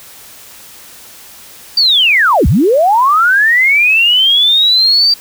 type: linear two-way sweep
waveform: sine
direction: down then up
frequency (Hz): 4699 to 52 to 4699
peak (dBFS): -6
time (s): 1.77-5.14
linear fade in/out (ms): 5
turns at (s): 2.47
effects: white hiss -36 dBFS RMS until 5.2 s